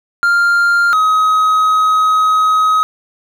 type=tone pair in turn; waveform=triangle; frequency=1396.9 / 1266.5 Hz; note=F6 / D#6; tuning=0 / +30 cents; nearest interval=major second; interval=170 cents; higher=first; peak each=-7 dBFS; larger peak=neither; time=0.23-0.93 / 0.93-2.83 s; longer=second; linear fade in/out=0 ms; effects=none